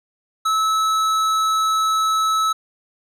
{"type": "tone with tanh clipping", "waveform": "sine", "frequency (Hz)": 1300, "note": "E6", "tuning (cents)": -24, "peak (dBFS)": -18, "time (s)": [0.45, 2.53], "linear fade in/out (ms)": 10, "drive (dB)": 15, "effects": []}